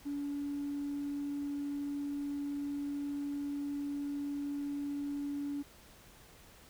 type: tone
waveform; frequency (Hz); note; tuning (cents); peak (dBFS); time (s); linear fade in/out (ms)
triangle; 285.8; D4; -47; -31; 0.05-5.63; 20
effects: tanh soft clip ceiling -32 dBFS + pink hiss -58 dBFS RMS until 6.69 s